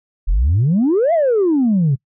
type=exponential two-way sweep; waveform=sine; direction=up then down; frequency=37.08 to 698.5 to 129 Hz; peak=-10 dBFS; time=0.27-1.96 s; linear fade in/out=20 ms; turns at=1.13 s; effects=noise-tail reverb RT60 0.1 s tail -24 dB re dry + tanh soft clip ceiling -9 dBFS

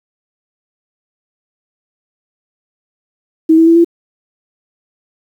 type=tone with pitch steps; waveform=sine; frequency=320.5 / 326.5 / 332.6 / 338.8 Hz; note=E4 / E4 / E4 / E4; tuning=-49 / -17 / +16 / +48 cents; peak=-4 dBFS; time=3.49-3.846 s; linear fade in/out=10 ms; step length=89 ms; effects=7-bit

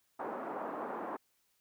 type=band-pass noise; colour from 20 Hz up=white; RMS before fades=-40 dBFS; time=0.19-1.17 s; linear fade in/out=10 ms; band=230 to 1100 Hz; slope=24 dB/octave; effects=white hiss -75 dBFS RMS until 1.6 s

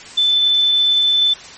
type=tone; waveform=sine; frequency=3520 Hz; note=A7; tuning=in tune; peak=-11 dBFS; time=0.17-1.34 s; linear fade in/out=10 ms; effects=white hiss -36 dBFS RMS until 1.57 s + MP3 32 kbps

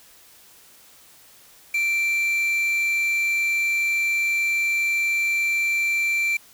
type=tone with quantisation; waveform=triangle; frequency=2349 Hz; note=D7; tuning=in tune; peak=-18 dBFS; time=1.74-6.37 s; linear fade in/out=5 ms; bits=6; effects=white hiss -51 dBFS RMS until 6.53 s

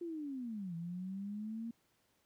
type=linear two-way sweep; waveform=sine; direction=down then up; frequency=350.9 to 164.81 to 233.3 Hz; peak=-39 dBFS; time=0.01-1.71 s; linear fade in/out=5 ms; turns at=0.75 s; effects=pink hiss -75 dBFS RMS until 2.25 s + high-pass 80 Hz 12 dB/octave

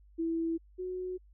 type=tone pair in turn; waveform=sine; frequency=329.6 / 366.8 Hz; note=E4 / F#4; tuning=0 / -15 cents; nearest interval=major second; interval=185 cents; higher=second; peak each=-29 / -34 dBFS; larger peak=first; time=0.18-0.58 / 0.78-1.18 s; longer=neither; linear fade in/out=20 ms; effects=added 50 Hz sine -56 dBFS peak until 1.33 s

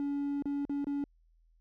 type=tone with dropouts; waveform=triangle; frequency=283.8 Hz; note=C#4; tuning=41 cents sharp; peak=-28 dBFS; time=0-1.04 s; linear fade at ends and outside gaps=1 ms; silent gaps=0.423-0.456 / 0.652-0.695 / 0.844-0.869 s; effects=tanh soft clip ceiling -24 dBFS + added 41 Hz sine -63 dBFS peak until 1.6 s

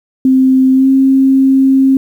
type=tone with pitch glide; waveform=sine; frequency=261.6 to 267.4 Hz; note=C4 to C4; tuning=0 to +38 cents; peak=-5 dBFS; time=0.25-1.97 s; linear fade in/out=2 ms; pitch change=+38 cents; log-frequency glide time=0.73-0.88 s; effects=7-bit

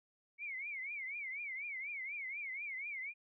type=tone with vibrato; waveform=sine; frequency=2217 Hz; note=C#7; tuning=in tune; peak=-40 dBFS; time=0.38-3.14 s; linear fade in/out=50 ms; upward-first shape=triangle; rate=4.1 Hz; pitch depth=180 cents each way; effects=none

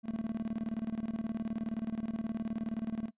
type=tone with tremolo; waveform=triangle; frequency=223 Hz; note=A3; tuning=23 cents sharp; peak=-29 dBFS; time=0.03-3.11 s; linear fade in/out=50 ms; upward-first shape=square; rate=19 Hz; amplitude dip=80%; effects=noise-tail reverb RT60 0.1 s tail -21 dB re dry + resampled to 8000 Hz

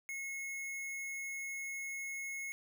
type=tone; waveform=square; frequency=2176 Hz; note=C#7; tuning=33 cents flat; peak=-40 dBFS; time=0.09-2.52 s; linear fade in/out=0 ms; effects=none

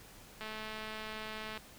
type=click train; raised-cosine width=0.3 ms; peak=-27 dBFS; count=254; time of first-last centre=0.41-1.576 s; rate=217 Hz; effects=pink hiss -55 dBFS RMS until 1.78 s

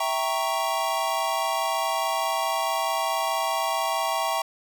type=chord; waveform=square; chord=E diminished seventh; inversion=none; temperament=equal; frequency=659.3 / 784 / 932.3 / 1108.7 Hz; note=E5 / G5 / Bb5 / Db6; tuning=0 / 0 / 0 / 0 cents; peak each=-30 dBFS; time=0-4.42 s; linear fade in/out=5 ms; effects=none

